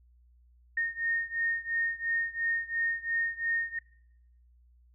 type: beating tone pair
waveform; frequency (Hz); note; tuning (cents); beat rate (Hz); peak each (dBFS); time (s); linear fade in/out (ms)
sine; 1841 / 1843.9; A#6 / A#6; -22 / -19; 2.9; -31 / -32; 0.77-3.79; 5
effects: noise-tail reverb RT60 0.8 s tail -22 dB re dry + added 60 Hz sine -58 dBFS peak until 4.94 s